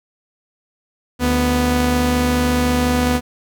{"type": "tone pair together", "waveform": "sawtooth", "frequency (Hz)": [74.15, 246.9], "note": ["D2", "B3"], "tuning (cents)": [17, 0], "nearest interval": "octave + major sixth", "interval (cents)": 2083, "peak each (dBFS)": [-16, -12], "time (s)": [1.19, 3.21], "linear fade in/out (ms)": 50, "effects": []}